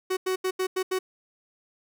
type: tone bursts at uneven times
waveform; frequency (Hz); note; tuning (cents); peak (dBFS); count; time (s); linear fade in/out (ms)
45% pulse; 373.6; F#4; +17; -24; 6; 0.1-0.17 / 0.26-0.36 / 0.44-0.51 / 0.59-0.67 / 0.76-0.83 / 0.91-0.99; 10
effects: none